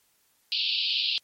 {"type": "band-pass noise", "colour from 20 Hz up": "white", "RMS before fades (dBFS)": -27, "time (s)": [0.52, 1.18], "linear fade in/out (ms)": 0, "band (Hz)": [2600, 4700], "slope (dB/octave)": 96, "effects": ["white hiss -67 dBFS RMS until 1.23 s", "MP3 64 kbps"]}